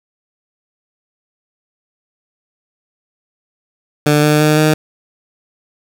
15% pulse tone with pitch steps, 148.8 / 150.62 / 152.45 / 154.31 Hz, D3 / D3 / D#3 / D#3, +23 / +44 / -35 / -14 cents, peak -3 dBFS, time 4.06-4.74 s, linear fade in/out 5 ms, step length 170 ms, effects none

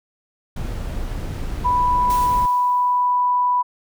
brown noise, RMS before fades -26 dBFS, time 0.56-2.46 s, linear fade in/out 5 ms
sine tone, 987.8 Hz, B5, in tune, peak -15 dBFS, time 1.64-3.63 s, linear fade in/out 20 ms
white noise with exponential decay, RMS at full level -32 dBFS, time 2.1-3.3 s, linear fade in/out 1 ms, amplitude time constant 260 ms
effects none

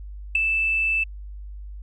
sine tone with ADSR envelope, 2639 Hz, E7, 1 cent sharp, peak -11 dBFS, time 0.35-1.04 s, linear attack 5 ms, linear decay 5 ms, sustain -8 dB, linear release 9 ms, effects tanh soft clip ceiling -10 dBFS + added 50 Hz sine -34 dBFS peak until 1.82 s

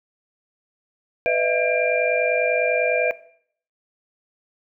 sine tone cluster, 498 / 614 / 664 / 1612 / 2381 Hz, B4 / D#5 / E5 / G6 / D7, +14 / -23 / +12 / +48 / +23 cents, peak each -22 / -24 / -22 / -31 / -23 dBFS, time 1.26-3.11 s, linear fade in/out 0 ms, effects noise-tail reverb RT60 0.6 s tail -18 dB re dry

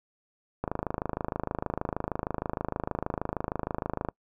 click train, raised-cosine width 1 ms, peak -15 dBFS, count 92, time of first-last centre 0.64-4.087 s, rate 26.4 Hz, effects noise-tail reverb RT60 0.1 s tail -25 dB re dry

